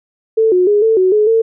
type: tone with pitch steps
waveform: sine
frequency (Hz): 444.2 / 363.3 / 413.9 / 445.8 / 372.2 / 423.9 / 450.7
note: A4 / F#4 / G#4 / A4 / F#4 / G#4 / A4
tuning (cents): +16 / -32 / -6 / +23 / +10 / +35 / +42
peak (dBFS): -8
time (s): 0.37-1.42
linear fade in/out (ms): 10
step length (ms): 150
effects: none